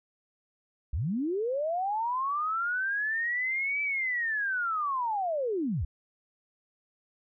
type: linear two-way sweep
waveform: sine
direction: up then down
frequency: 53.4 to 2320 to 53.4 Hz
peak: -27 dBFS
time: 0.93-5.85 s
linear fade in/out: 5 ms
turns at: 3.82 s
effects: none